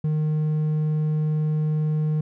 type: tone with hard clipping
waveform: sine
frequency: 153.7 Hz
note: D#3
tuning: 21 cents flat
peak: -21 dBFS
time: 0.04-2.21 s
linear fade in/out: 5 ms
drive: 3 dB
effects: none